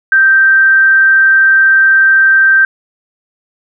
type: tone with amplitude modulation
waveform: sine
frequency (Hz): 1568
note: G6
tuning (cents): 0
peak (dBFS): -3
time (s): 0.12-2.65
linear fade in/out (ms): 2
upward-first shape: sine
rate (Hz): 283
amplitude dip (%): 25
effects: none